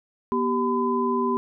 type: tone cluster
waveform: sine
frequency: 242.5 / 389.1 / 1011 Hz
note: B3 / G4 / B5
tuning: -31 / -13 / +40 cents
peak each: -25 dBFS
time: 0.32-1.37 s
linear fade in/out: 0 ms
effects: none